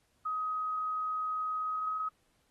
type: tone with pitch glide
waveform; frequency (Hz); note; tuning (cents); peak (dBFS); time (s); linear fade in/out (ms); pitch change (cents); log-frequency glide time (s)
sine; 1260 to 1269.5; D#6 to D#6; +21 to +34; -31; 0.25-2.09; 10; +13; 1.65-1.98
effects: pink hiss -73 dBFS RMS until 2.5 s + AAC 32 kbps